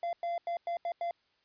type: tone bursts at uneven times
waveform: triangle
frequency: 687 Hz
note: F5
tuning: 29 cents flat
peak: -29 dBFS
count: 6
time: 0.03-0.13 / 0.23-0.38 / 0.47-0.57 / 0.67-0.77 / 0.85-0.92 / 1.01-1.11 s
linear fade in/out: 2 ms
effects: white hiss -72 dBFS RMS until 1.44 s + resampled to 11025 Hz